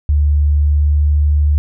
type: tone with pitch glide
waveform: sine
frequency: 73.4 to 73.91 Hz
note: D2 to D2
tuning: 0 to +12 cents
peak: -9 dBFS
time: 0.09-1.58 s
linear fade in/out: 0 ms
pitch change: +12 cents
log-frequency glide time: 0.54-1.01 s
effects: none